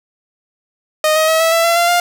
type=tone with pitch steps; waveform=sawtooth; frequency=619 / 630.2 / 641.6 / 653.2 / 665 / 677 / 689.2 / 701.7 Hz; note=D#5 / D#5 / E5 / E5 / E5 / E5 / F5 / F5; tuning=-9 / +22 / -47 / -16 / +15 / +46 / -23 / +8 cents; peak=-7 dBFS; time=1.04-2 s; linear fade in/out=2 ms; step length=120 ms; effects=none